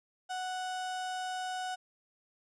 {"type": "tone", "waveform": "35% pulse", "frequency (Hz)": 740, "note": "F#5", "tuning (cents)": 0, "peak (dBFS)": -33, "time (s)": [0.29, 1.76], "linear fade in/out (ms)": 20, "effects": ["resampled to 22050 Hz"]}